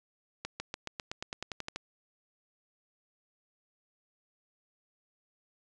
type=accelerating click train; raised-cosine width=0.2 ms; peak=-19 dBFS; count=13; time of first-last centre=0.45-1.76 s; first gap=150 ms; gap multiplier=0.94; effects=resampled to 22050 Hz